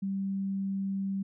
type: tone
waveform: sine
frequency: 194.9 Hz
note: G3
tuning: 10 cents flat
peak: -29 dBFS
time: 0.02-1.23 s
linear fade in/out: 10 ms
effects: none